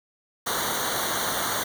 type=noise with comb filter; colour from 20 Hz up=pink; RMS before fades=-27 dBFS; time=0.46-1.64 s; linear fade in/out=10 ms; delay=0.39 ms; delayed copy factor=-1; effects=none